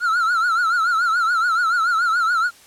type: tone with vibrato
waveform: triangle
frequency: 1376 Hz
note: F6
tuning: 26 cents flat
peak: -14 dBFS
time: 0-2.51 s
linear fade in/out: 50 ms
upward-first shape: triangle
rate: 7 Hz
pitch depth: 130 cents each way
effects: white hiss -48 dBFS RMS until 2.66 s + low-pass 11000 Hz 12 dB/octave